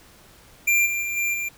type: tone with level steps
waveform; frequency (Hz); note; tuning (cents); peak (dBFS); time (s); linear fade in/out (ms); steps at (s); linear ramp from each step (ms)
square; 2378; D7; +21; -17 / -24 / -26 / -22 / -26; 0.67-1.49; 10; 0.85 / 1.01 / 1.16 / 1.33; 20
effects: pink hiss -51 dBFS RMS until 1.57 s